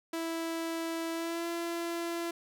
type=tone with pitch glide; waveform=sawtooth; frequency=329.6 to 338.9 Hz; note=E4 to E4; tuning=0 to +48 cents; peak=-29 dBFS; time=0.13-2.31 s; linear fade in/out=5 ms; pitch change=+48 cents; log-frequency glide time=1.13-1.47 s; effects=none